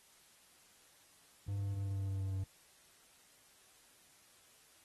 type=tone with pitch steps; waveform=triangle; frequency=100.1 / 99.47 / 98.84 / 98.21 / 97.59 / 96.97 / 96.36 / 95.75 Hz; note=G2 / G2 / G2 / G2 / G2 / G2 / G2 / G2; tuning=+37 / +26 / +15 / +4 / -7 / -18 / -29 / -40 cents; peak=-33 dBFS; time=1.48-2.44 s; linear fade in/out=5 ms; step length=120 ms; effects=white hiss -65 dBFS RMS until 4.84 s + AAC 32 kbps